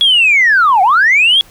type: linear two-way sweep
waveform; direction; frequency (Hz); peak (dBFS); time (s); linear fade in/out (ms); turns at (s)
sine; down then up; 3384 to 711 to 3384; -5; 0.01-1.41; 0; 0.82
effects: tanh soft clip ceiling -2 dBFS + pink hiss -43 dBFS RMS until 1.5 s